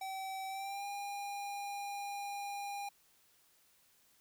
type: tone with pitch glide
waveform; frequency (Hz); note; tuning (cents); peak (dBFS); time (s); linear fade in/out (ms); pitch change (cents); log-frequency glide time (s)
square; 768 to 807.1; G5 to G#5; -36 to -50; -40; 0.01-2.89; 5; +86; 0.48-0.86
effects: white hiss -69 dBFS RMS until 4.2 s